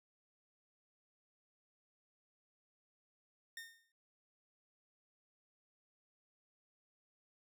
sawtooth tone with exponential decay, 1829 Hz, A#6, 33 cents flat, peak -40 dBFS, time 3.57-3.92 s, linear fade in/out 2 ms, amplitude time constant 74 ms, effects none

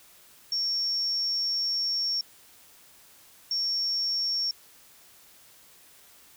sine tone bursts at uneven times, 5490 Hz, F8, 31 cents flat, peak -25 dBFS, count 2, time 0.52-2.21 / 3.51-4.51 s, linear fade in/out 2 ms, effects white hiss -55 dBFS RMS until 6.36 s

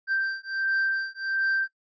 triangle beating tone pair, 1567 / 1568.4 Hz, G6 / G6, -1 / 0 cents, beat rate 1.4 Hz, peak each -26 dBFS, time 0.07-1.68 s, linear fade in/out 50 ms, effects noise-tail reverb RT60 0.1 s tail -17 dB re dry + resampled to 16000 Hz

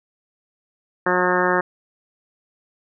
harmonic tone, 180.7 Hz, F#3, 41 cents flat, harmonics 1 / 2 / 3 / 4 / 5 / 6 / 7 / 8 / 9 / 10, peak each -28 / -22 / -24 / -28 / -25 / -26 / -26 / -28 / -25 / -27 dBFS, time 1.06-1.61 s, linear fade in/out 5 ms, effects none

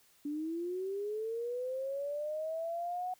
sine linear sweep, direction up, 286.9 to 740 Hz, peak -34 dBFS, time 0.25-3.14 s, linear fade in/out 5 ms, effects white hiss -66 dBFS RMS until 3.19 s

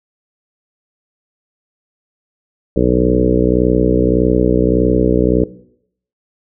harmonic tone with a mistuned harmonic, 61.7 Hz, B1, 1 cent flat, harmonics 1 / 2 / 3 / 4 / 5 / 6 / 7 / 8 / 9, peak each -19 / -22 / -17 / -20 / -17 / -21 / -17 / -19 / -23 dBFS, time 2.76-5.44 s, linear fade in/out 5 ms, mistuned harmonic 2, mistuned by +17 cents, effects noise-tail reverb RT60 0.7 s tail -18 dB re dry

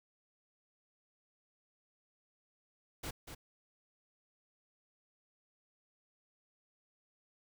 pink noise with echo, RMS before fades -41 dBFS, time 3.03-3.11 s, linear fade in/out 10 ms, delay 240 ms, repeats 1, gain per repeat -7 dB, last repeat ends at 3.35 s, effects none

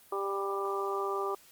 harmonic tone, 197.4 Hz, G3, 12 cents sharp, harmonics 2 / 3 / 4 / 5 / 6, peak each -33 / -43 / -39 / -40 / -35 dBFS, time 0.12-1.35 s, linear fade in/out 5 ms, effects white hiss -58 dBFS RMS until 1.51 s + Opus 32 kbps

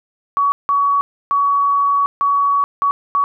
sine tone bursts at uneven times, 1128 Hz, C#6, 30 cents sharp, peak -12 dBFS, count 6, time 0.37-0.52 / 0.69-1.01 / 1.31-2.06 / 2.21-2.64 / 2.82-2.91 / 3.15-3.24 s, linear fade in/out 0 ms, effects none

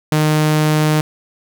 sawtooth tone, 153.5 Hz, D#3, 23 cents flat, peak -8 dBFS, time 0.12-1.01 s, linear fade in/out 2 ms, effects none

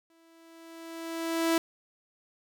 sawtooth tone with exponential growth, 329.6 Hz, E4, in tune, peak -18 dBFS, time 0.1-1.58 s, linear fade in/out 2 ms, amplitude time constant 320 ms, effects none

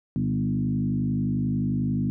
sine tone with frequency modulation, 189.6 Hz, F#3, 43 cents sharp, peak -22 dBFS, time 0.16-2.1 s, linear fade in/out 0 ms, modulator 51.3 Hz, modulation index 1.6, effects none

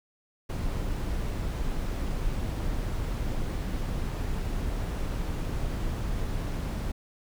brown noise, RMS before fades -30 dBFS, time 0.49-6.92 s, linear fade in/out 10 ms, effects none

